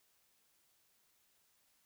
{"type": "silence", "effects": ["white hiss -74 dBFS RMS until 1.85 s"]}